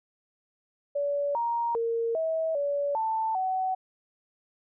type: tone with pitch steps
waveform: sine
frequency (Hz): 572 / 937 / 460.7 / 645 / 571 / 886 / 752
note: D5 / A#5 / A#4 / E5 / D5 / A5 / F#5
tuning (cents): -46 / +9 / -20 / -38 / -49 / +12 / +28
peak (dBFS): -25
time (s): 0.95-3.75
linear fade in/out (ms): 10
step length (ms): 400
effects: none